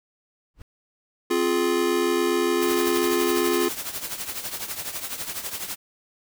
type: noise with exponential growth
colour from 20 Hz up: brown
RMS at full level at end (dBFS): -35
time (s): 0.54-0.62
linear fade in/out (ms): 1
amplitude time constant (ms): 17
type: chord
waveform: square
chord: F minor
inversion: second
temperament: just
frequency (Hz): 261.9 / 349.2 / 419.1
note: C4 / F4 / Ab4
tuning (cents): +2 / 0 / +16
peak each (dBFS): -29 / -23 / -26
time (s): 1.3-3.69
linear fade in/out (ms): 10
type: noise with tremolo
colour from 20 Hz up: white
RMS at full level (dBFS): -29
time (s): 2.61-5.76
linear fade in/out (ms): 20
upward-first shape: triangle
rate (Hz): 12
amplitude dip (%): 75
effects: none